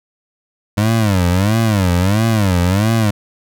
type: tone with vibrato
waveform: 25% pulse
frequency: 100 Hz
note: G2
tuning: 35 cents sharp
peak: -8 dBFS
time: 0.77-3.11 s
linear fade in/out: 10 ms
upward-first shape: sine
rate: 1.5 Hz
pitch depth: 230 cents each way
effects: none